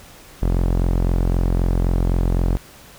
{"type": "tone with low-pass filter", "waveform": "sawtooth", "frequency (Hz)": 43.86, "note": "F1", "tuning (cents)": 8, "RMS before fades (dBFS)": -18, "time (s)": [0.42, 2.57], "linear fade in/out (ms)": 0, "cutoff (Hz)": 810, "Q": 0.55, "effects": ["pink hiss -44 dBFS RMS until 2.98 s"]}